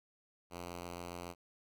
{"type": "tone", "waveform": "5% pulse", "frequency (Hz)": 87.31, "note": "F2", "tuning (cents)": 0, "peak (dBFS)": -32, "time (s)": [0.5, 1.35], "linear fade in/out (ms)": 50, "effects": []}